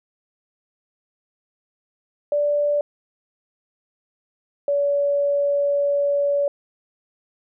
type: tone pair in turn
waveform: sine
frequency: 584 / 570 Hz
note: D5 / C#5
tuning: -10 / +48 cents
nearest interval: unison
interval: 42 cents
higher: first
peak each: -17 dBFS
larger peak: neither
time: 2.32-2.81 / 4.68-6.48 s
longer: second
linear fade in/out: 2 ms
effects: none